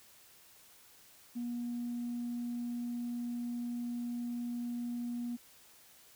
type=tone; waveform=sine; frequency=240 Hz; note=B3; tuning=49 cents flat; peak=-34 dBFS; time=1.35-5.37 s; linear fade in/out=20 ms; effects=tanh soft clip ceiling -31 dBFS + white hiss -60 dBFS RMS until 6.15 s

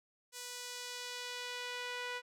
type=tone with band-pass filter sweep; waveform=sawtooth; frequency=491.8 Hz; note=B4; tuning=7 cents flat; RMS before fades=-43 dBFS; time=0.32-2.22 s; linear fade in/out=50 ms; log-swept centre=7600 to 2100 Hz; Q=0.91; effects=none

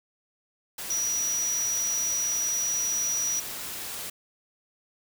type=tone in noise; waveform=sine; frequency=5820 Hz; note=F#8; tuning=29 cents flat; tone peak=-25 dBFS; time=0.9-3.4 s; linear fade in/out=5 ms; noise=white; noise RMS=-36 dBFS; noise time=0.78-4.1 s; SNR=+8 dB; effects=none

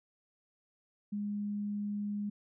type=tone; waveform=sine; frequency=205.8 Hz; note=G#3; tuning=16 cents flat; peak=-33 dBFS; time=1.12-2.3 s; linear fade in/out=10 ms; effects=none

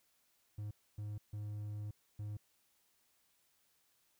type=tone bursts at uneven times; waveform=triangle; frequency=104.6 Hz; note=G#2; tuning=13 cents sharp; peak=-38 dBFS; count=4; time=0.58-0.71 / 0.98-1.18 / 1.33-1.91 / 2.19-2.37 s; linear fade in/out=5 ms; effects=white hiss -75 dBFS RMS until 4.19 s

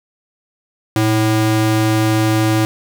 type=ring-modulated tone; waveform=square; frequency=219.1 Hz; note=A3; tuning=7 cents flat; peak=-10 dBFS; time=0.96-2.65 s; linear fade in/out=0 ms; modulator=105 Hz; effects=none

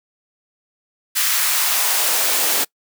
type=noise with high-pass filter sweep; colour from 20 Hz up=white; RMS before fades=-18 dBFS; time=1.15-2.65 s; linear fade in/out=20 ms; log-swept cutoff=1600 to 290 Hz; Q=1.1; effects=noise-tail reverb RT60 0.1 s tail -25 dB re dry

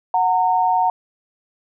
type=tone pair together; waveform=sine; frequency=738 / 917.1 Hz; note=F#5 / A#5; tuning=-5 / -29 cents; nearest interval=major third; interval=376 cents; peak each=-17 dBFS; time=0.14-0.9 s; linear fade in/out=2 ms; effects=none

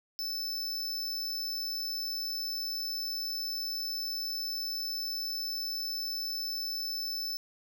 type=tone; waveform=square; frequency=5274 Hz; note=E8; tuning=in tune; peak=-33 dBFS; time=0.19-7.37 s; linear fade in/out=0 ms; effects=none

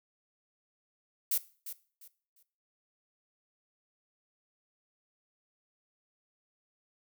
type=noise with echo; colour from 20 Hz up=violet; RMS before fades=-29 dBFS; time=1.31-1.38 s; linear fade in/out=5 ms; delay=350 ms; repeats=3; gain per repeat=-12 dB; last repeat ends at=2.43 s; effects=noise-tail reverb RT60 0.4 s tail -17 dB re dry

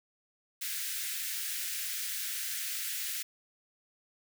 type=high-pass noise; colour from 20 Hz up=white; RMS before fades=-36 dBFS; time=0.61-3.23 s; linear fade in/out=10 ms; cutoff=1500 Hz; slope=48 dB/octave; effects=none

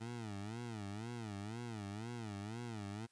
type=tone with vibrato; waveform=20% pulse; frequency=109.5 Hz; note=A2; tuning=8 cents flat; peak=-38 dBFS; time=0-3.07 s; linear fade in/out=20 ms; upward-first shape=sine; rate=2 Hz; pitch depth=170 cents each way; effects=white hiss -75 dBFS RMS until 3.11 s + resampled to 22050 Hz

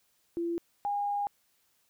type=tone pair in turn; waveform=sine; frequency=339.9 / 814.3 Hz; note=F4 / G#5; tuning=-47 / -34 cents; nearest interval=octave + minor third; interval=1513 cents; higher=second; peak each=-29 / -28 dBFS; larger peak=second; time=0.37-0.58 / 0.85-1.27 s; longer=second; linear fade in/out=0 ms; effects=white hiss -71 dBFS RMS until 1.89 s

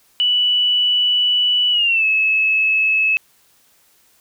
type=tone with pitch glide; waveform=sine; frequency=2960 to 2592 Hz; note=F#7 to E7; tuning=0 to -30 cents; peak=-13 dBFS; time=0.2-3.17 s; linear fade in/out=0 ms; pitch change=-230 cents; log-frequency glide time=1.71-2.05 s; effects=white hiss -56 dBFS RMS until 4.2 s

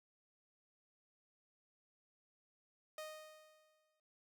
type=tone with exponential decay; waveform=sawtooth; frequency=620 Hz; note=D#5; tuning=6 cents flat; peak=-40 dBFS; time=2.98-4 s; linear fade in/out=2 ms; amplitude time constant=220 ms; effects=none

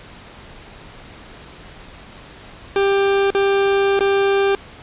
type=tone with dropouts; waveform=40% pulse; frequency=395.2 Hz; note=G4; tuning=14 cents sharp; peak=-13 dBFS; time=2.76-4.55 s; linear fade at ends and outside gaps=1 ms; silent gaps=3.304-3.349 / 3.992-4.007 s; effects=pink hiss -40 dBFS RMS until 4.82 s + resampled to 8000 Hz

